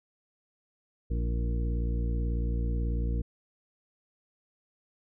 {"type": "harmonic tone with a mistuned harmonic", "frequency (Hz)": 58.27, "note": "A#1", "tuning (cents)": 0, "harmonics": [1, 2, 3, 4, 5, 6, 8], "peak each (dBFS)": [-27, -36, -39, -43, -43, -47, -44], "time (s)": [1.1, 3.22], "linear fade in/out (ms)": 10, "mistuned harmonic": 6, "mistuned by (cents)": -20, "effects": []}